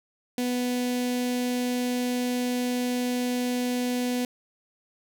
sawtooth tone with notch filter, 247.3 Hz, B3, 3 cents sharp, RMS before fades -27 dBFS, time 0.38-4.25 s, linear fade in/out 2 ms, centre 1200 Hz, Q 0.87, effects none

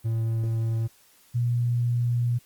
triangle / sine tone pair in turn, 113.2 / 120.33 Hz, A2 / B2, +50 / -45 cents, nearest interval minor second, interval 105 cents, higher second, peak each -21 dBFS, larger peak neither, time 0.04-0.88 / 1.34-2.39 s, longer second, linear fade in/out 20 ms, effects white hiss -58 dBFS RMS until 2.45 s + Opus 32 kbps

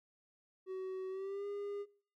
triangle tone with pitch glide, 376.5 to 405.9 Hz, F#4 to G#4, +30 to -40 cents, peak -37 dBFS, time 0.66-1.86 s, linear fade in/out 50 ms, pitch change +130 cents, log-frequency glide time 1.09-1.46 s, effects noise-tail reverb RT60 0.5 s tail -23 dB re dry

